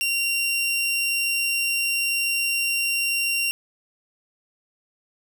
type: tone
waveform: sawtooth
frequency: 2761 Hz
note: F7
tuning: 20 cents flat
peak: -18 dBFS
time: 0.01-3.51 s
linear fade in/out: 0 ms
effects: none